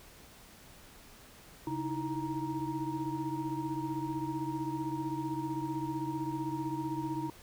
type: tone cluster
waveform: sine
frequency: 136.2 / 311.7 / 327.3 / 938 Hz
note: C#3 / D#4 / E4 / A#5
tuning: -30 / +3 / -12 / +11 cents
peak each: -40 / -37 / -38 / -39 dBFS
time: 1.67-7.3 s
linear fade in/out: 2 ms
effects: pink hiss -55 dBFS RMS until 7.42 s